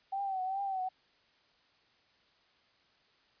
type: tone with vibrato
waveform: sine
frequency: 769 Hz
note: G5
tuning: 33 cents flat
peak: -32 dBFS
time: 0.12-0.89 s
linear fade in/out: 10 ms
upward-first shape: triangle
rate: 2.5 Hz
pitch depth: 74 cents each way
effects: white hiss -68 dBFS RMS until 3.4 s + resampled to 11025 Hz